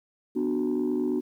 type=chord; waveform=sine; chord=B minor; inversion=none; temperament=just; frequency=246.9 / 296.3 / 370.4 Hz; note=B3 / D4 / F#4; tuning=0 / +15 / +2 cents; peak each=-27 / -27 / -27 dBFS; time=0.35-1.21 s; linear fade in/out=20 ms; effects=tanh soft clip ceiling -19 dBFS + 10-bit